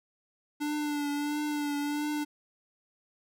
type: tone with vibrato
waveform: square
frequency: 293.7 Hz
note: D4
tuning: in tune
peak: -30 dBFS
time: 0.6-2.25 s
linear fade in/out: 20 ms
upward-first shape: triangle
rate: 1.5 Hz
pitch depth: 37 cents each way
effects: none